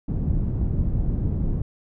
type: low-pass noise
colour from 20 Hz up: pink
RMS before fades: -23 dBFS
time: 0.08-1.62 s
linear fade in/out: 5 ms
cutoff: 180 Hz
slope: 12 dB/octave
effects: none